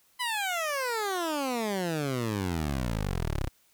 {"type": "exponential sweep", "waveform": "15% pulse", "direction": "down", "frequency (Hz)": [1019, 30.87], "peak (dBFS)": -22, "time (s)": [0.19, 3.49], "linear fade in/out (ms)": 20, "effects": ["white hiss -65 dBFS RMS until 3.73 s"]}